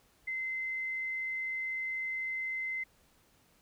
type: tone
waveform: sine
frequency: 2064 Hz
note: C7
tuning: 24 cents flat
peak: -33 dBFS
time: 0.27-2.84 s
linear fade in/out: 10 ms
effects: pink hiss -67 dBFS RMS until 3.61 s